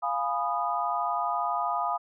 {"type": "chord", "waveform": "sine", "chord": "F half-diminished seventh", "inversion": "none", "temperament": "equal with one note detuned", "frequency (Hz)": [698.5, 830.6, 987.8, 1235.2], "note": ["F5", "Ab5", "Cb6", "Eb6"], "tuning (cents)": [0, 0, 0, -13], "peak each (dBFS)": [-31, -32, -32, -30], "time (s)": [0.02, 1.98], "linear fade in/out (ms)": 20, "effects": []}